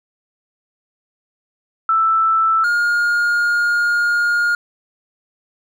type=tone pair in turn; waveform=sine / triangle; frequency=1323 / 1421.4 Hz; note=E6 / F6; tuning=+6 / +30 cents; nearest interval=minor second; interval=124 cents; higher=second; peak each=-12 dBFS; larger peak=neither; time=1.89-2.64 / 2.64-4.55 s; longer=second; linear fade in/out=2 ms; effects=none